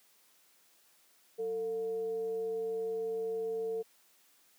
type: tone with frequency modulation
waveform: sine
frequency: 448.9 Hz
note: A4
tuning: 35 cents sharp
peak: -32 dBFS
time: 1.38-3.83 s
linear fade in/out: 20 ms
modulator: 261 Hz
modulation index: 0.25
effects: white hiss -66 dBFS RMS until 4.58 s + high-pass 200 Hz 12 dB/octave